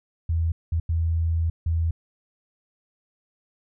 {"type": "tone bursts at uneven times", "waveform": "sine", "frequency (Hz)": 82.41, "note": "E2", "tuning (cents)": 0, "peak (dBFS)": -20, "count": 4, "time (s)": [[0.29, 0.52], [0.72, 0.8], [0.89, 1.5], [1.66, 1.91]], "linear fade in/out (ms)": 5, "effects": []}